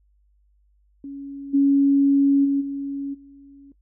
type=tone with level steps; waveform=sine; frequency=278.5 Hz; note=C#4; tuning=8 cents sharp; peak=-31 / -13 / -17 / -25 / -43 dBFS; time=1.04-3.72 s; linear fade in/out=2 ms; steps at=1.53 / 2.44 / 2.6 / 3.13 s; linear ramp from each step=20 ms; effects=noise-tail reverb RT60 0.1 s tail -18 dB re dry + added 50 Hz sine -58 dBFS peak until 3.81 s